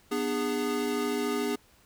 square tone cluster, 245.7 / 299.2 / 410.6 Hz, B3 / D4 / G#4, -9 / +32 / -20 cents, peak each -33 / -34 / -31 dBFS, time 0.11-1.56 s, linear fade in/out 10 ms, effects pink hiss -61 dBFS RMS until 1.85 s

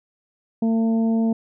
harmonic tone, 225.7 Hz, A3, 44 cents sharp, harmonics 1 / 2 / 3 / 4, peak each -17 / -30 / -32 / -41 dBFS, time 0.62-1.33 s, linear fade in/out 5 ms, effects none

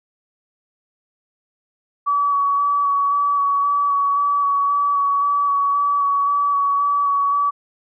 sine tone with vibrato, 1137 Hz, C#6, 44 cents sharp, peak -15 dBFS, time 2.06-7.51 s, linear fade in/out 20 ms, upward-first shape square, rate 1.9 Hz, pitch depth 13 cents each way, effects none

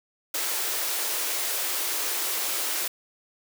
white high-pass noise, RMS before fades -28 dBFS, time 0.34-2.88 s, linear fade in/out 5 ms, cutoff 300 Hz, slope 96 dB/octave, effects none

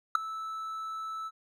triangle tone with ADSR envelope, 1312 Hz, E6, 9 cents flat, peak -13 dBFS, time 0.15-1.31 s, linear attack 4 ms, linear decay 4 ms, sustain -20 dB, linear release 42 ms, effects none

